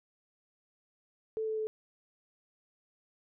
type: tone with pitch steps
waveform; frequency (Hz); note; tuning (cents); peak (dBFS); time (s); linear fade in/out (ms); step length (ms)
sine; 440 / 437.2 / 434.4; A4 / A4 / A4; 0 / -11 / -22; -31; 1.37-1.67; 0; 100
effects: none